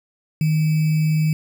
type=tone with sample-and-hold; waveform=sine; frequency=156 Hz; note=D#3; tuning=5 cents sharp; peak=-15 dBFS; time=0.41-1.33 s; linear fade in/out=2 ms; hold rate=2450 Hz; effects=none